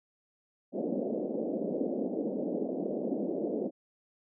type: band-pass noise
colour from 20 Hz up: pink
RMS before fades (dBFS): -33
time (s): 0.72-3.71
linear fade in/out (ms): 50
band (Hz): 200 to 610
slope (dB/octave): 48
effects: none